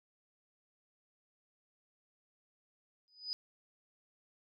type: tone with exponential growth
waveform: sine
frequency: 4978 Hz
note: D#8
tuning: in tune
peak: -32 dBFS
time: 3.08-3.33 s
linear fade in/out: 0 ms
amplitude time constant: 53 ms
effects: none